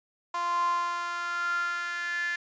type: tone with high-pass filter sweep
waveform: sawtooth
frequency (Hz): 347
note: F4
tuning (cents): -11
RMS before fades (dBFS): -30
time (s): 0.34-2.36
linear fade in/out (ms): 5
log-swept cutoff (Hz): 940 to 1800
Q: 9.7
effects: resampled to 16000 Hz